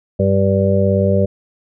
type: harmonic tone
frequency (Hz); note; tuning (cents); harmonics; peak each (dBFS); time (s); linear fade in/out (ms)
97.5; G2; -9; 1 / 2 / 4 / 5 / 6; -16 / -17 / -21 / -19 / -18; 0.19-1.26; 10
effects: none